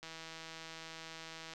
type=click train; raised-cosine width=0.2 ms; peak=-30 dBFS; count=245; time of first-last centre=0.03-1.536 s; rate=162 Hz; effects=none